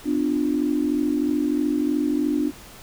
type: tone cluster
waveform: sine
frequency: 253.9 / 297 / 350.4 Hz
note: B3 / D4 / F4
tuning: +48 / +20 / +6 cents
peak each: -25 / -21 / -29 dBFS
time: 0.04-2.52 s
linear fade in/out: 50 ms
effects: pink hiss -44 dBFS RMS until 2.82 s